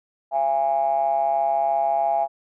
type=ring-modulated tone; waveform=triangle; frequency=71.5 Hz; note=D2; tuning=46 cents flat; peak=-13 dBFS; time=0.31-2.28 s; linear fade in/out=50 ms; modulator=750 Hz; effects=tanh soft clip ceiling -9 dBFS